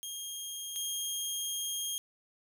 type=tone pair in turn; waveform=15% pulse; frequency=3235 / 3235 Hz; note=G#7 / G#7; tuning=-46 / -46 cents; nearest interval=unison; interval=0 cents; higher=neither; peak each=-31 / -26 dBFS; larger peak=second; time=0.03-0.76 / 0.76-1.98 s; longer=second; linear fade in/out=0 ms; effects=none